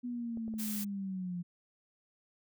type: linear sweep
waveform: sine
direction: down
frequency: 246.9 to 173 Hz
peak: -35 dBFS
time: 0.03-1.43 s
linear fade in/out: 20 ms
type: clicks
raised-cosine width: 2 ms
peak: -36 dBFS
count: 3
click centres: 0.373 / 0.48 / 0.539 s
type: noise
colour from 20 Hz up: blue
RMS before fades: -40 dBFS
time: 0.58-0.85 s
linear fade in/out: 20 ms
effects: none